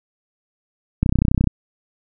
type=click train; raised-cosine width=5 ms; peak=-3 dBFS; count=15; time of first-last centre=1.03-1.473 s; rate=31.6 Hz; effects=none